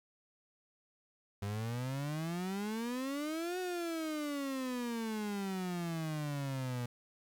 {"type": "exponential two-way sweep", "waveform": "35% pulse", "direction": "up then down", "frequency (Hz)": [98.7, 370, 120.1], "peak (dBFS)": -34, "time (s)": [1.42, 6.86], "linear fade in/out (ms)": 5, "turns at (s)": 3.59, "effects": ["11-bit"]}